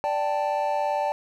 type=chord; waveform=triangle; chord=D suspended fourth; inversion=none; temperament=just; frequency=587.3 / 783.1 / 881 Hz; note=D5 / G5 / A5; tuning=0 / -2 / +2 cents; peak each=-25 / -26 / -25 dBFS; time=0.04-1.12 s; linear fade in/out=0 ms; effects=none

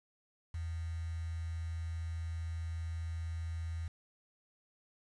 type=tone with quantisation; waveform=sine; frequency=82.41 Hz; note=E2; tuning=in tune; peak=-36 dBFS; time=0.54-3.88 s; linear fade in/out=5 ms; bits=9; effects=resampled to 22050 Hz

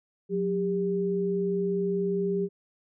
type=tone pair together; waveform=sine; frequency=182 / 398.8 Hz; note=F#3 / G4; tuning=-28 / +30 cents; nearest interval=octave + major second; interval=1358 cents; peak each=-29 / -26 dBFS; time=0.29-2.49 s; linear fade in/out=50 ms; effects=none

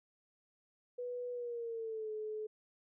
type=tone with pitch glide; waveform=sine; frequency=491 to 429.9 Hz; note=B4 to A4; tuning=-10 to -40 cents; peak=-38 dBFS; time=0.98-2.47 s; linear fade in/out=10 ms; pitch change=-230 cents; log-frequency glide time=1.32-2.11 s; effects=none

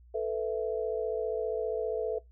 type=chord; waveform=sine; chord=A suspended second; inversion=none; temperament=just; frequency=440 / 495 / 660 Hz; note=A4 / B4 / E5; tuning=0 / +4 / +2 cents; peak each=-31 / -34 / -35 dBFS; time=0.14-2.19 s; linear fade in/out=10 ms; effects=noise-tail reverb RT60 0.2 s tail -23 dB re dry + added 60 Hz sine -53 dBFS peak until 2.31 s

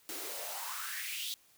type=noise with high-pass filter sweep; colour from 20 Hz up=white; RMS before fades=-40 dBFS; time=0.09-1.34 s; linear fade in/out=0 ms; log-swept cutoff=290 to 3800 Hz; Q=4.8; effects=white hiss -65 dBFS RMS until 1.57 s

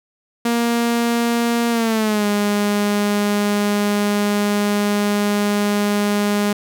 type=tone with pitch glide; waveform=sawtooth; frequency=234.9 to 205.7 Hz; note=A#3 to G#3; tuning=+13 to -16 cents; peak=-12 dBFS; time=0.45-6.53 s; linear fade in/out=5 ms; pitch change=-229 cents; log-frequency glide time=1.7-2.26 s; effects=none

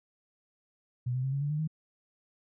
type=tone with pitch steps; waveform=sine; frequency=123.47 / 128.49 / 133.71 / 139.15 / 144.81 / 150.7 / 156.83 Hz; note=B2 / C3 / C3 / C#3 / D3 / D3 / D#3; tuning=0 / -31 / +38 / +7 / -24 / +45 / +14 cents; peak=-28 dBFS; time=1.06-1.676 s; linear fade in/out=10 ms; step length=88 ms; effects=none

